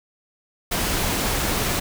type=noise; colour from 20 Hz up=pink; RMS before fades=-23 dBFS; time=0.71-1.8 s; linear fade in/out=10 ms; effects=none